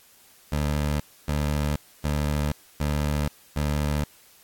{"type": "tone bursts", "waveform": "20% pulse", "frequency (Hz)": 73.9, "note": "D2", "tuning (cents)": 11, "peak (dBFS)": -18, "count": 5, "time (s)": [0.52, 4.04], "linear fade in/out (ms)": 5, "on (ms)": 480, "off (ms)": 280, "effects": ["white hiss -55 dBFS RMS until 4.43 s", "AAC 64 kbps"]}